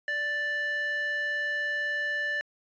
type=tone with band-pass filter; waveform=square; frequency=587.3 Hz; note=D5; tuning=in tune; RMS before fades=-30 dBFS; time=0.08-2.41 s; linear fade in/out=0 ms; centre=1900 Hz; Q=4.9; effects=resampled to 16000 Hz